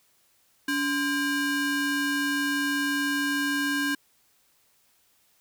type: ring-modulated tone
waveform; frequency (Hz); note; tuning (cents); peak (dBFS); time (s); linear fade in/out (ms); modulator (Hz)
square; 659.3; E5; 0; -22; 0.68-3.95; 5; 944
effects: white hiss -65 dBFS RMS until 5.4 s